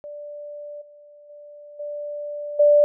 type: tone with level steps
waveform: sine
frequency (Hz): 587.3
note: D5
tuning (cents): 0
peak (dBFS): -33 / -45 / -40 / -28 / -11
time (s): 0.04-2.84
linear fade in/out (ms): 0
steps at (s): 0.81 / 1.29 / 1.79 / 2.59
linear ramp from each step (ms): 10
effects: none